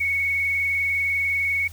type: tone with vibrato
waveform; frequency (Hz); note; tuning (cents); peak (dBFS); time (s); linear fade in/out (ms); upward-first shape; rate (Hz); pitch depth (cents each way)
sine; 2217; C#7; 0; -20; 0-1.68; 10; square; 20; 19
effects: added 84 Hz sine -39 dBFS peak until 1.72 s + white hiss -48 dBFS RMS until 1.72 s